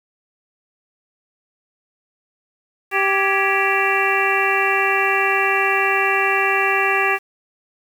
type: harmonic tone with a mistuned harmonic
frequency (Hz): 390.3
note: G4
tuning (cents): -8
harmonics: 1 / 2 / 3 / 4 / 5 / 6 / 7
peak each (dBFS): -23 / -23 / -23 / -23 / -23 / -23 / -23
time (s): 2.91-7.19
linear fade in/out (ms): 50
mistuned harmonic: 4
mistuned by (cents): +110
effects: 7-bit